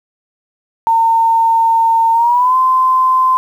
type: tone with pitch glide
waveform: sine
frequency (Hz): 910 to 1033.3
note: A#5 to C6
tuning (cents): -42 to -22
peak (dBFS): -8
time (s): 0.87-3.37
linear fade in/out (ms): 0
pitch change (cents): +220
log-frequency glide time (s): 2.13-2.56
effects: 7-bit